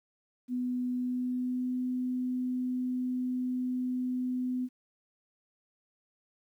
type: tone with pitch glide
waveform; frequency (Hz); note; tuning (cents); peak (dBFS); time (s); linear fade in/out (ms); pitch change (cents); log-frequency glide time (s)
sine; 248.9 to 252.1; B3 to B3; +14 to +36; -29; 0.48-4.69; 50; +22; 0.88-1.78
effects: 11-bit